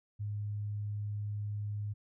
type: tone with vibrato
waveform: sine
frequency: 103.83 Hz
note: G#2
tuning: in tune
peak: -34 dBFS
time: 0.19-1.94 s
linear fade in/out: 20 ms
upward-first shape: triangle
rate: 20 Hz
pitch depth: 10 cents each way
effects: none